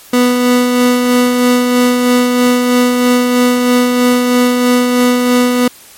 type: tone with tremolo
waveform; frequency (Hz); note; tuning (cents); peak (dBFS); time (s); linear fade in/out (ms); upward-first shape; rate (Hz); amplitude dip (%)
30% pulse; 246.9; B3; 0; -4; 0.13-5.68; 5; sine; 3.1; 35
effects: white hiss -38 dBFS RMS until 5.97 s + MP3 64 kbps